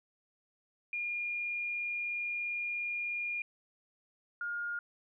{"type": "tone pair in turn", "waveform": "sine", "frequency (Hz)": [2419, 1419.8], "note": ["D#7", "F6"], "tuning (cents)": [-49, 28], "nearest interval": "major sixth", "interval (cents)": 923, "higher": "first", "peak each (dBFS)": [-33, -34], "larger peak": "first", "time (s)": [[0.93, 3.42], [4.41, 4.79]], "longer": "first", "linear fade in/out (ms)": 2, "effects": []}